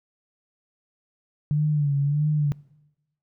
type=tone with vibrato; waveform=sine; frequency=146.1 Hz; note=D3; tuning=9 cents flat; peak=-19 dBFS; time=1.51-2.52 s; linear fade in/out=0 ms; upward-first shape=sine; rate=1.6 Hz; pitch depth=69 cents each way; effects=noise-tail reverb RT60 1.0 s tail -23 dB re dry